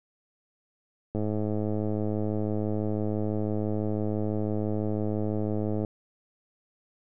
click train, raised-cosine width 2 ms, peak -17 dBFS, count 499, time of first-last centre 1.15-5.848 s, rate 106 Hz, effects none

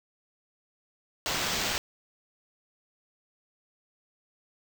white noise with sample-and-hold, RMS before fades -30 dBFS, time 1.26-1.78 s, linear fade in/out 0 ms, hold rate 11025 Hz, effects none

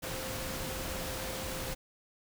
sine tone in noise, 523.3 Hz, C5, in tune, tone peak -43 dBFS, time 0.02-1.75 s, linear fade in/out 20 ms, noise pink, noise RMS -38 dBFS, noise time 0.02-1.75 s, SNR -8 dB, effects none

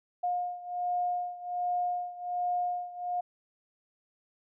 sine beating tone pair, 713 / 714.3 Hz, F5 / F5, +36 / +39 cents, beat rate 1.3 Hz, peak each -31 / -34 dBFS, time 0.23-3.21 s, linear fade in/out 10 ms, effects none

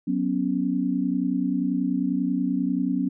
sine chord, F# suspended fourth, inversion none, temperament equal, 185 / 246.9 / 277.2 Hz, F#3 / B3 / C#4, 0 / 0 / 0 cents, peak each -27 / -26 / -25 dBFS, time 0.07-3.09 s, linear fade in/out 10 ms, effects none

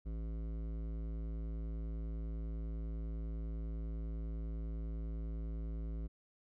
sine tone with hard clipping, 55 Hz, A1, in tune, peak -40 dBFS, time 0.05-6.08 s, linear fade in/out 20 ms, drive 14 dB, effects none

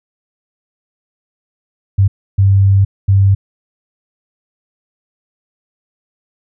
sine tone bursts at uneven times, 98 Hz, G2, in tune, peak -6 dBFS, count 3, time 1.98-2.08 / 2.38-2.85 / 3.08-3.35 s, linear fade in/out 10 ms, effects none

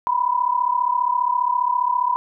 sine tone pair together, 970.1 / 1005 Hz, B5 / B5, -31 / +30 cents, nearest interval minor second, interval 61 cents, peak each -20 dBFS, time 0.07-2.16 s, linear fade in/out 0 ms, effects none

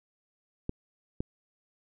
clicks, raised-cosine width 3 ms, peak -18 dBFS, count 2, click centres 0.694 / 1.205 s, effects none

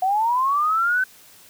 sine linear sweep, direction up, 728 to 1536 Hz, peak -17 dBFS, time 0.02-1.04 s, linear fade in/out 5 ms, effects white hiss -49 dBFS RMS until 1.49 s

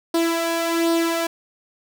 sawtooth tone with flanger, 333.4 Hz, E4, 20 cents sharp, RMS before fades -21 dBFS, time 0.14-1.27 s, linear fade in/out 5 ms, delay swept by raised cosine 0.21 to 1.81 ms, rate 1.3 Hz, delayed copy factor +0.55, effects none

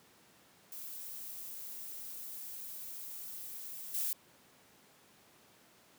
violet noise with level steps, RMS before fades -45 / -35 dBFS, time 0.72-4.13 s, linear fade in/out 2 ms, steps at 3.94 s, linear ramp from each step 5 ms, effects pink hiss -63 dBFS RMS until 5.98 s + high-pass 150 Hz 12 dB/octave

